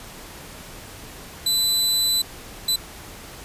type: tone bursts at uneven times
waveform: sawtooth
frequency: 4000 Hz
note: B7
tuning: 21 cents sharp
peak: -15 dBFS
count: 2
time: 1.46-2.22 / 2.68-2.76 s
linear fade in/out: 5 ms
effects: pink hiss -40 dBFS RMS until 3.44 s + resampled to 32000 Hz